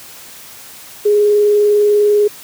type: tone with vibrato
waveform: sine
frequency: 415.3 Hz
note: G#4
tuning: in tune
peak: -8 dBFS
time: 1.05-2.28 s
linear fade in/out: 10 ms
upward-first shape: square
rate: 20 Hz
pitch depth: 14 cents each way
effects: white hiss -36 dBFS RMS until 2.43 s + high-pass 60 Hz 12 dB/octave